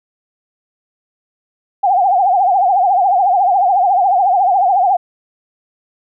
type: tone with vibrato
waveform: sine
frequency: 756 Hz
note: F#5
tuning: 37 cents sharp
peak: -9 dBFS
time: 1.83-4.97 s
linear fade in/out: 10 ms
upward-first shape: triangle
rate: 14 Hz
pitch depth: 160 cents each way
effects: none